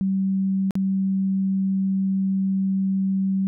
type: tone with dropouts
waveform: sine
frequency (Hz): 192.4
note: G3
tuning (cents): -32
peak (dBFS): -19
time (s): 0.01-3.47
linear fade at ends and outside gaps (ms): 0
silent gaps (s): 0.708-0.754
effects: none